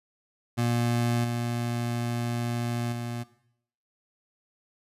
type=tone with level steps; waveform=25% pulse; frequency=119.1 Hz; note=A#2; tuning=38 cents sharp; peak=-20 / -24 / -28 dBFS; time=0.57-3.24 s; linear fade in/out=20 ms; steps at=1.24 / 2.92 s; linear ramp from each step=5 ms; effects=noise-tail reverb RT60 0.7 s tail -17 dB re dry + resampled to 32000 Hz